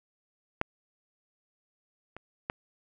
clicks, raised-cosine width 0.5 ms, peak -11 / -27 / -15 dBFS, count 3, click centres 0.614 / 2.166 / 2.499 s, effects none

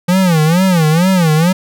square tone with vibrato, 171.1 Hz, F3, 35 cents flat, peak -9 dBFS, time 0.08-1.53 s, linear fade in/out 10 ms, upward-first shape sine, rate 2.2 Hz, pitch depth 190 cents each way, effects none

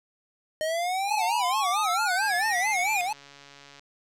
square exponential sweep, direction up, 615 to 2489 Hz, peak -26 dBFS, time 0.61-3.01 s, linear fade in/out 0 ms
square tone with vibrato, 786 Hz, G5, 4 cents sharp, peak -27 dBFS, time 1.08-3.13 s, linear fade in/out 5 ms, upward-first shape sine, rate 4.5 Hz, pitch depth 190 cents each way
click train, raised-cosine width 0.2 ms, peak -31 dBFS, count 223, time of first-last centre 2.22-3.794 s, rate 141 Hz
effects low-pass 12000 Hz 12 dB/octave

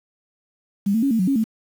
sine tone with pitch steps, 199.7 / 224.6 / 276.4 / 225.6 / 185.2 / 274.5 / 221.5 Hz, G3 / A3 / C#4 / A3 / F#3 / C#4 / A3, +32 / +36 / -5 / +44 / +2 / -17 / +12 cents, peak -16 dBFS, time 0.86-1.441 s, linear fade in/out 10 ms, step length 83 ms, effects 7-bit

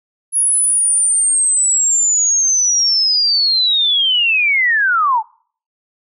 sine linear sweep, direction down, 10548 to 830.6 Hz, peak -11 dBFS, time 0.32-5.23 s, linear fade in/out 50 ms, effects noise-tail reverb RT60 0.5 s tail -24 dB re dry

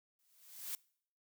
blue noise with exponential growth, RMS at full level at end -39 dBFS, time 0.19-0.75 s, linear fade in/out 1 ms, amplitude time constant 120 ms, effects noise-tail reverb RT60 0.6 s tail -24 dB re dry

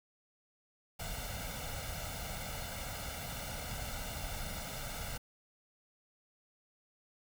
pink noise with comb filter, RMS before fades -41 dBFS, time 0.99-5.18 s, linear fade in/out 10 ms, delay 1.4 ms, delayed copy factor +0.75, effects none

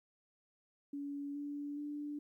sine tone with pitch steps, 284.2 / 288.7 / 293.2 Hz, C#4 / D4 / D4, +43 / -30 / -3 cents, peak -39 dBFS, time 0.93-2.19 s, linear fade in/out 5 ms, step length 420 ms, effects 13-bit

